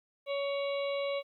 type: harmonic tone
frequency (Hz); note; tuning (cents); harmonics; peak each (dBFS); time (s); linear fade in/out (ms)
560; C#5; +18; 1 / 2 / 4 / 5 / 6 / 7; -31 / -43 / -42 / -46 / -50 / -46; 0.26-1.23; 50
effects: 12-bit